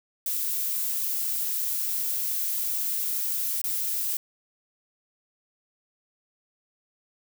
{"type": "noise with dropouts", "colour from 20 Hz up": "violet", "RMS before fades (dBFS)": -28, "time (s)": [0.26, 4.17], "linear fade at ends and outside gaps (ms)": 2, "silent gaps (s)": [3.616, 3.64], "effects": []}